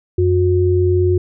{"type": "tone pair together", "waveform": "sine", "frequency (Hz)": [91, 361.8], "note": ["F#2", "F#4"], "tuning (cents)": [-28, -39], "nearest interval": "2 octaves", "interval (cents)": 2389, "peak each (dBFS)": [-14, -14], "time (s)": [0.18, 1.18], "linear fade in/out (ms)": 5, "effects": []}